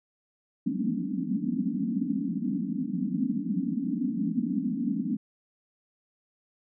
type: band-pass noise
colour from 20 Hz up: white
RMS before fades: -29 dBFS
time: 0.66-5.17 s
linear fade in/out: 10 ms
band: 170 to 290 Hz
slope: 96 dB/octave
effects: none